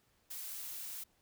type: noise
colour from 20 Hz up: blue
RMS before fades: -44 dBFS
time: 0.3-1.04 s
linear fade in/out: 10 ms
effects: pink hiss -73 dBFS RMS until 1.21 s